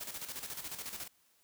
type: noise with tremolo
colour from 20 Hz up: white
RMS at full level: -41 dBFS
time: 0-1.08 s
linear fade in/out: 10 ms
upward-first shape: square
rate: 14 Hz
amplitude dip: 60%
effects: white hiss -70 dBFS RMS until 1.43 s